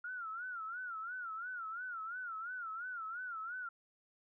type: tone with vibrato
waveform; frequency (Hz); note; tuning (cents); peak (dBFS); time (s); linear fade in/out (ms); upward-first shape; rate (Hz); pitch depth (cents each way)
sine; 1396.9; F6; 0; -40; 0.04-3.69; 5; sine; 2.9; 140
effects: none